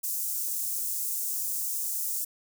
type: high-pass noise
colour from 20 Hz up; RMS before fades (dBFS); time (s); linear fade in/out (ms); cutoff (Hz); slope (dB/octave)
white; -31; 0.03-2.25; 10; 6700; 24
effects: none